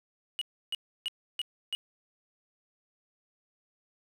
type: tone bursts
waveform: triangle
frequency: 2907 Hz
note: F#7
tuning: 31 cents flat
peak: -28 dBFS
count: 5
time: 0.39-1.75 s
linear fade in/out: 0 ms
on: 24 ms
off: 310 ms
effects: none